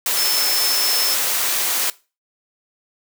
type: tone in noise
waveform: sine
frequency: 5274 Hz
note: E8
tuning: in tune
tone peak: -20 dBFS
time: 0.17-1.14 s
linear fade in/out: 2 ms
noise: white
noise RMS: -20 dBFS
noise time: 0.06-1.9 s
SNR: -3 dB
effects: noise-tail reverb RT60 0.3 s tail -20 dB re dry + high-pass 400 Hz 12 dB/octave